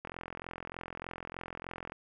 click train, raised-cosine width 0.5 ms, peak -25 dBFS, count 82, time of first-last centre 0.05-1.921 s, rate 43.3 Hz, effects none

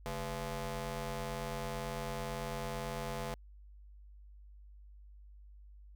15% pulse ring-modulated tone, 180 Hz, F#3, 47 cents flat, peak -28 dBFS, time 0.06-3.34 s, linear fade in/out 0 ms, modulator 319 Hz, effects added 50 Hz sine -52 dBFS peak until 5.95 s

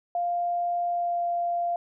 sine tone with pitch glide, 698.5 to 693.7 Hz, F5 to F5, 0 to -12 cents, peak -24 dBFS, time 0.15-1.76 s, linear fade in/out 2 ms, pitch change -12 cents, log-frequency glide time 0.88-1.24 s, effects none

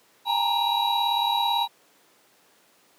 triangle tone cluster, 806 / 908 / 946 / 3872 Hz, G5 / A#5 / A#5 / B7, +48 / -46 / +25 / -35 cents, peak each -25 dBFS, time 0.25-1.68 s, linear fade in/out 50 ms, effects pink hiss -59 dBFS RMS until 2.98 s + high-pass 300 Hz 12 dB/octave

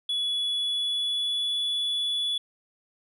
sine tone with pitch glide, 3400 to 3424 Hz, G#7 to A7, +40 to -48 cents, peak -22 dBFS, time 0.09-2.38 s, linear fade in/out 5 ms, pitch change +12 cents, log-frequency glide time 0.33-1.59 s, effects tanh soft clip ceiling -24 dBFS

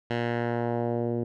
10% pulse tone with low-pass filter sweep, 118.6 Hz, A#2, 30 cents sharp, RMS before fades -28 dBFS, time 0.1-1.24 s, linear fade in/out 5 ms, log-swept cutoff 3000 to 370 Hz, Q 1.2, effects none

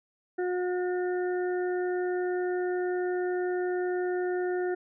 harmonic tone, 361.1 Hz, F#4, 42 cents flat, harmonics 1 / 2 / 4 / 5, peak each -27 / -37 / -41 / -43 dBFS, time 0.38-4.75 s, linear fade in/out 10 ms, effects none

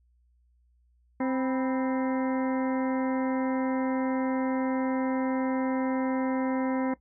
harmonic tone with a mistuned harmonic, 261.6 Hz, C4, in tune, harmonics 1 / 2 / 3 / 4 / 5 / 6 / 7 / 8, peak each -26 / -33 / -37 / -38 / -45 / -47 / -45 / -45 dBFS, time 1.2-6.94 s, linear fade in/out 5 ms, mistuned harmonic 4, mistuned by -100 cents, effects noise-tail reverb RT60 0.1 s tail -17 dB re dry + added 60 Hz sine -62 dBFS peak until 7 s

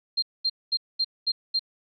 sine tone bursts, 4188 Hz, C8, 1 cent sharp, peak -21 dBFS, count 6, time 0.17-1.594 s, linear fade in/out 10 ms, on 54 ms, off 220 ms, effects none

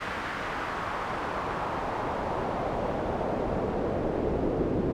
brown noise with band-pass filter sweep, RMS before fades -30 dBFS, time 0-4.93 s, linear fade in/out 20 ms, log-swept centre 1600 to 370 Hz, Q 1.4, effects none

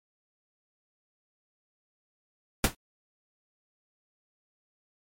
pink noise with exponential decay, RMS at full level -18 dBFS, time 2.64-2.75 s, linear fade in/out 2 ms, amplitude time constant 23 ms, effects MP3 64 kbps

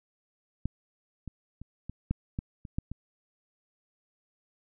clicks, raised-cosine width 5 ms, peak -17 / -26 / -30 / -25 / -15 / -19 / -29 / -17 / -24 dBFS, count 9, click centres 0.656 / 1.277 / 1.616 / 1.896 / 2.11 / 2.389 / 2.652 / 2.785 / 2.916 s, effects none

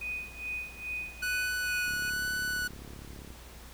sine tone with tremolo, 2489 Hz, D#7, in tune, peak -32 dBFS, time 0.01-2.1 s, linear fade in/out 5 ms, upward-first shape sine, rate 2.4 Hz, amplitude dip 85%
45% pulse tone with vibrato, 1480 Hz, F#6, in tune, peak -30 dBFS, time 1.22-2.68 s, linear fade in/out 10 ms, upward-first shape sine, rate 1.1 Hz, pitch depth 12 cents each way
click train, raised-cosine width 3 ms, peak -34 dBFS, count 51, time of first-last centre 1.88-3.305 s, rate 35.1 Hz
effects added 60 Hz sine -49 dBFS peak until 3.73 s + pink hiss -51 dBFS RMS until 3.73 s

